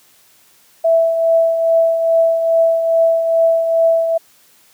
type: tone with tremolo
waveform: sine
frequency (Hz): 659.3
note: E5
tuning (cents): 0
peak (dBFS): -8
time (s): 0.84-4.18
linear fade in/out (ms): 10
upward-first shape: triangle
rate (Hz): 2.4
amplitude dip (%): 55
effects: white hiss -51 dBFS RMS until 4.73 s + high-pass 80 Hz 12 dB/octave

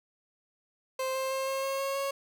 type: tone with pitch steps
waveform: 30% pulse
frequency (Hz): 523.3 / 527.9 / 532.4 / 537.1 / 541.8 / 546.5 / 551.2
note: C5 / C5 / C5 / C5 / C#5 / C#5 / C#5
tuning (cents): 0 / +15 / +30 / +45 / -40 / -25 / -10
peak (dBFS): -27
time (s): 0.99-2.11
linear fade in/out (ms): 5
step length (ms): 160
effects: none

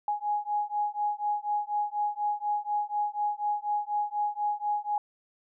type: beating tone pair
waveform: sine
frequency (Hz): 830 / 834.1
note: G#5 / G#5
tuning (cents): -1 / +7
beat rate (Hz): 4.1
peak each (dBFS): -30 / -30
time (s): 0.08-4.98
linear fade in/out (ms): 2
effects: none

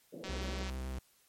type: band-pass noise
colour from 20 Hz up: white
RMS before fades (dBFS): -46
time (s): 0.12-0.64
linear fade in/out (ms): 20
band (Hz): 150 to 560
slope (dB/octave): 48
type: click train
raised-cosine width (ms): 0.2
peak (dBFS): -27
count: 88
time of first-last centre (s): 0.24-0.698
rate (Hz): 190
type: tone with vibrato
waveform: 45% pulse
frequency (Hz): 64.9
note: C2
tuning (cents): -13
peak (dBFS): -37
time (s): 0.29-0.99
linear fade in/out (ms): 5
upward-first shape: square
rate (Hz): 8.8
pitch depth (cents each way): 11
effects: white hiss -68 dBFS RMS until 1.28 s + MP3 64 kbps

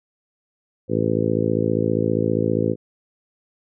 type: harmonic tone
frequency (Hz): 55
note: A1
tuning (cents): 0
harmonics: 2 / 3 / 4 / 5 / 6 / 7 / 8 / 9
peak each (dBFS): -26 / -26 / -26 / -26 / -26 / -26 / -26 / -26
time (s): 0.88-2.76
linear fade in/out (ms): 50
effects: none

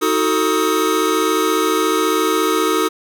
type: tone cluster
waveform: square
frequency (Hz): 315.9 / 370.3 / 446.7 / 1259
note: D#4 / F#4 / A4 / D#6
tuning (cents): +26 / +1 / +26 / +20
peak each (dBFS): -21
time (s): 0.01-2.89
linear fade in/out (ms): 20
effects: none

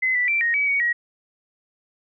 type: tone with pitch steps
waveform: sine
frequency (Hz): 2041 / 1972 / 2346 / 1868 / 2280 / 2242 / 1902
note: C7 / B6 / D7 / A#6 / C#7 / C#7 / A#6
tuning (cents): -44 / -3 / -2 / +3 / +48 / +19 / +34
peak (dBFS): -18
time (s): 0.02-0.93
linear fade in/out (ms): 10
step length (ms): 130
effects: none

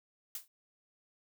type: noise with exponential decay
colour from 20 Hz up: blue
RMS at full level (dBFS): -36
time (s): 0.35-0.48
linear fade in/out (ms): 2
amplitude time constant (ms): 28
effects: none

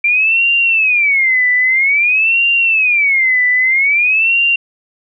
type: tone with vibrato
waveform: sine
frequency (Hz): 2349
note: D7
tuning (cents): 0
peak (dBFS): -9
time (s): 0.04-4.56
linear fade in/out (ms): 5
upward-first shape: sine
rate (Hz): 0.51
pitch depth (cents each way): 290
effects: none

